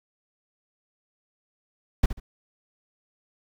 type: noise with echo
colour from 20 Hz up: brown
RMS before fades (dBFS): -17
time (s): 2.03-2.06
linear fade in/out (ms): 5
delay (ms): 70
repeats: 2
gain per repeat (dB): -12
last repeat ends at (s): 2.2
effects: none